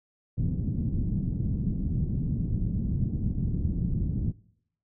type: low-pass noise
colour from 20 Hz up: white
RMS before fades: -28 dBFS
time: 0.37-4.32 s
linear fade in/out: 10 ms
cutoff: 200 Hz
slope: 24 dB/octave
effects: noise-tail reverb RT60 0.7 s tail -22 dB re dry